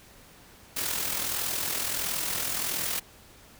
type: noise with amplitude modulation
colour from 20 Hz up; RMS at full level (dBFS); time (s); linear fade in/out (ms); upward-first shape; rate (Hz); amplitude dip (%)
white; -28; 0.76-3; 10; sine; 41.5; 50
effects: pink hiss -53 dBFS RMS until 3.59 s